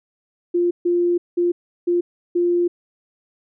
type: tone bursts at uneven times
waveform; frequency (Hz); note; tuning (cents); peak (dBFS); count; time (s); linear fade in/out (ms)
sine; 349.2; F4; 0; -15; 5; 0.54-0.71 / 0.85-1.18 / 1.37-1.52 / 1.87-2.01 / 2.35-2.68; 10
effects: none

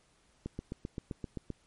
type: click train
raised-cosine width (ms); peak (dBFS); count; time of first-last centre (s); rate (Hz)
3; -24; 9; 0.46-1.503; 7.67
effects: pink hiss -68 dBFS RMS until 1.66 s + MP3 48 kbps

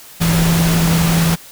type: tone in noise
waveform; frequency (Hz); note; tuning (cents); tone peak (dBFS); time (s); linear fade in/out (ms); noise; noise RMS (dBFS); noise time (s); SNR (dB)
sine; 166.2; E3; +15; -12; 0.2-1.36; 20; pink; -19; 0.2-1.36; +4
effects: white hiss -39 dBFS RMS until 1.51 s

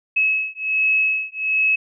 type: beating tone pair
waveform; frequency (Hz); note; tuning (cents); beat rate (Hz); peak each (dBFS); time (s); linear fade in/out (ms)
sine; 2576 / 2577.3; E7 / E7; -41 / -40; 1.3; -20 / -20; 0.16-1.76; 10
effects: none

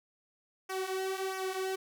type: tone with flanger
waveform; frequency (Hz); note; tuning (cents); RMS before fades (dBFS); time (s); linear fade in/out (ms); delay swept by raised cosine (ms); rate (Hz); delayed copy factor
sawtooth; 380; F#4; +46; -35; 0.69-1.76; 10; 0.24 to 4.44; 1.5; -0.7
effects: none

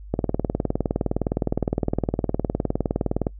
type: click train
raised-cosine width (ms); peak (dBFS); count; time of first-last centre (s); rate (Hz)
2; -8; 62; 0.14-3.268; 19.5
effects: noise-tail reverb RT60 0.1 s tail -24 dB re dry + added 50 Hz sine -37 dBFS peak until 3.39 s

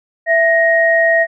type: tone pair together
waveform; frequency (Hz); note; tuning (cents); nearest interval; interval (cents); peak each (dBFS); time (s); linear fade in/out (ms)
sine; 662 / 1874; E5 / A#6; +7 / +9; octave + tritone; 1802; -12; 0.26-1.27; 50
effects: none

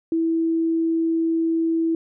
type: tone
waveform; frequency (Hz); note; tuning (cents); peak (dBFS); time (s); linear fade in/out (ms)
sine; 327.9; E4; -9; -18; 0.12-1.95; 2
effects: none

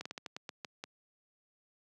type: slowing click train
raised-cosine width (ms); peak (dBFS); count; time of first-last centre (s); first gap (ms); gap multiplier
0.2; -23; 9; 0.01-0.839; 45; 1.23
effects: high-pass 150 Hz 12 dB/octave

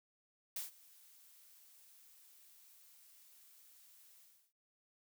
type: noise with ADSR envelope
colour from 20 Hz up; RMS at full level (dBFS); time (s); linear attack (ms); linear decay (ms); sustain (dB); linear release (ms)
blue; -40; 0.56-4.53; 4; 140; -23; 330
effects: none

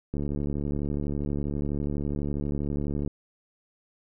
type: click train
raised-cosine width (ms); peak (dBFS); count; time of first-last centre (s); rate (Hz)
3; -18; 213; 0.14-3.076; 72.2
effects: none

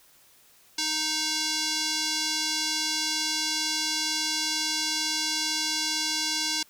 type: tone with band-pass filter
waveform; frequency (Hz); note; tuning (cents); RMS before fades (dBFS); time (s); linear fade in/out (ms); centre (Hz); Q
square; 311.1; D#4; 0; -28; 0.78-6.63; 5; 5100; 2
effects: white hiss -58 dBFS RMS until 6.69 s

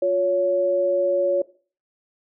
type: tone pair together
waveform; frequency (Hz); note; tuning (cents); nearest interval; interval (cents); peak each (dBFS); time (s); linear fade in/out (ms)
sine; 355 / 560; F4 / C#5; +28 / +18; minor sixth; 790; -25 / -18; 0.02-1.42; 5
effects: noise-tail reverb RT60 0.4 s tail -18 dB re dry

